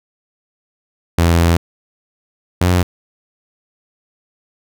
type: tone pair in turn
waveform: sawtooth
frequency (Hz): 84.5 / 89.52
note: E2 / F2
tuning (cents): +43 / +43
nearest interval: minor second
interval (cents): 100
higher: second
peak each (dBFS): -6 / -7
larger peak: first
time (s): 1.18-1.57 / 2.61-2.83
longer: first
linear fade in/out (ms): 5
effects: none